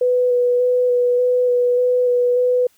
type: tone with vibrato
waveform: sine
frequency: 493.9 Hz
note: B4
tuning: in tune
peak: -13 dBFS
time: 0.01-2.67 s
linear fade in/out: 5 ms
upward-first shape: square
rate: 1.7 Hz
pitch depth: 12 cents each way
effects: white hiss -58 dBFS RMS until 2.77 s